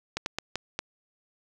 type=slowing click train; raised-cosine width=0.2 ms; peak=-12 dBFS; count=5; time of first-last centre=0.17-0.79 s; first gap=91 ms; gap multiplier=1.37; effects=none